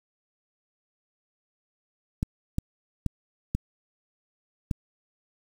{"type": "clicks", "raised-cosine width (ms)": 5, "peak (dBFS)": -13, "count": 5, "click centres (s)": [2.229, 2.584, 3.063, 3.55, 4.712], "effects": ["7-bit"]}